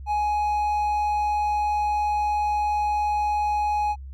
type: tone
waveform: triangle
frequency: 836 Hz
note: G#5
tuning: 11 cents sharp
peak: -19 dBFS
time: 0.06-3.96 s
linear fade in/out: 50 ms
effects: added 67 Hz sine -35 dBFS peak until 4.13 s